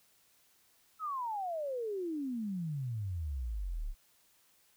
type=exponential sweep; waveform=sine; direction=down; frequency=1318.5 to 32.2 Hz; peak=-34 dBFS; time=0.99-3.95 s; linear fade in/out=50 ms; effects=white hiss -68 dBFS RMS until 4.76 s